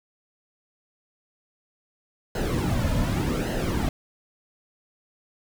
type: noise with flanger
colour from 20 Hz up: brown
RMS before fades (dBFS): -25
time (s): 2.35-3.89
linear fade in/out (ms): 2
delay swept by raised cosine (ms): 0.85 to 2.65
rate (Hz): 0.86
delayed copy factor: -0.7
effects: none

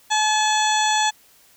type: harmonic tone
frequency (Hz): 858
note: A5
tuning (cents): -44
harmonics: 1 / 2 / 3 / 4 / 5 / 7 / 8 / 9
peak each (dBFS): -19 / -25 / -30 / -25 / -31 / -29 / -31 / -30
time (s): 0.1-1.11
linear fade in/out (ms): 20
effects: white hiss -54 dBFS RMS until 1.56 s

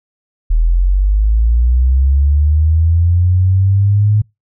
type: linear sweep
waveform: sine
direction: up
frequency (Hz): 38.89 to 106.9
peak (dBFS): -8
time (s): 0.5-4.22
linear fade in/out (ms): 10
effects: noise-tail reverb RT60 0.2 s tail -25 dB re dry

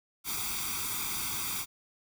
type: noise with comb filter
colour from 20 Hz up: white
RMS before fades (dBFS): -34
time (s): 0.24-1.66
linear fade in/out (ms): 50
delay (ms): 0.85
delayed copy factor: +0.85
effects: none

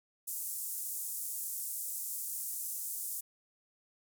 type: band-pass noise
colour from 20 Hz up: white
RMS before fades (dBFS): -39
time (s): 0.27-3.21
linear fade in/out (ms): 10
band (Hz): 7500 to 16000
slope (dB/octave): 24
effects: none

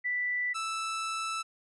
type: tone pair in turn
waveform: sine / sawtooth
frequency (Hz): 1975.5 / 1318.5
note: B6 / E6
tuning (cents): 0 / 0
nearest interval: perfect fifth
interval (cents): 700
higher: first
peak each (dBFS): -28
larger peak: neither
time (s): 0.04-0.54 / 0.54-1.43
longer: second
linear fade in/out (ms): 20
effects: resampled to 24000 Hz

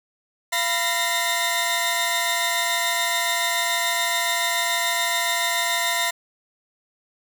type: tone cluster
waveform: sawtooth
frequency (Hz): 687 / 987 / 1840 / 2088 / 3673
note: F5 / B5 / A#6 / C7 / A#7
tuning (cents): -29 / -1 / -23 / -4 / -26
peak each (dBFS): -24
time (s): 0.52-6.11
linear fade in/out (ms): 10
effects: none

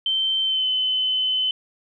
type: tone with pitch glide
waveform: sine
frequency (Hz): 3107 to 3040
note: G7 to F#7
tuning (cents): -16 to +46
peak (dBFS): -19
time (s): 0.06-1.51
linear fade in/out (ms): 2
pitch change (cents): -38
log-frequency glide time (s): 0.42-0.67
effects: none

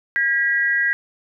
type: tone pair together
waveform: sine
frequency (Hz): 1624.4 / 1937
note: G#6 / B6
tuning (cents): -39 / -34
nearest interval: minor third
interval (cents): 305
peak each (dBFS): -19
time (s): 0.16-0.93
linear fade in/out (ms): 0
effects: none

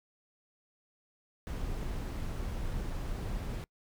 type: noise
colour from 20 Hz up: brown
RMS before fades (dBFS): -36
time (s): 1.47-3.64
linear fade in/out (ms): 0
effects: noise-tail reverb RT60 0.1 s tail -25 dB re dry

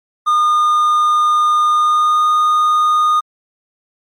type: tone with pitch glide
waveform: triangle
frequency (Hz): 1218 to 1228.6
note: D#6 to D#6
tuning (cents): -37 to -22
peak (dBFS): -8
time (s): 0.26-3.21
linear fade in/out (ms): 20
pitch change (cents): +15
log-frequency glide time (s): 1.68-2.27
effects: MP3 64 kbps

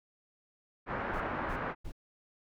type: low-pass noise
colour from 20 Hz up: white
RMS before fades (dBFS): -36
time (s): 0.86-1.75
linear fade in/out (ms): 50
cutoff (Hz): 1600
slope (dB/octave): 24
type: noise bursts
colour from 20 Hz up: brown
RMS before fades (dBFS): -39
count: 3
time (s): 1.13-1.921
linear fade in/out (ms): 10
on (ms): 77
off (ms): 280
effects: none

